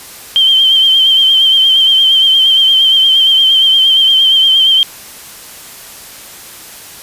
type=tone with vibrato; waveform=sine; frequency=3136 Hz; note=G7; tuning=in tune; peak=-5 dBFS; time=0.36-4.83 s; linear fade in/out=0 ms; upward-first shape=triangle; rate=8.6 Hz; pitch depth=49 cents each way; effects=white hiss -32 dBFS RMS until 7.02 s + resampled to 32000 Hz